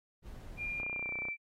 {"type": "noise", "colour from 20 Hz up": "brown", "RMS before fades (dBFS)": -47, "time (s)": [0.22, 0.84], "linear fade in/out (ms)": 50}
{"type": "tone with pitch glide", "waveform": "sine", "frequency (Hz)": [2400, 2337], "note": ["D7", "D7"], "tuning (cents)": [37, -9], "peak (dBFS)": -35, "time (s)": [0.57, 1.37], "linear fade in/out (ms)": 50, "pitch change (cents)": -46, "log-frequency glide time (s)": [0.9, 1.14]}
{"type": "click train", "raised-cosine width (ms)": 1, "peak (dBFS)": -31, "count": 16, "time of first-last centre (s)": [0.8, 1.285], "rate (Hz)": 30.9}
{"effects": ["AAC 48 kbps"]}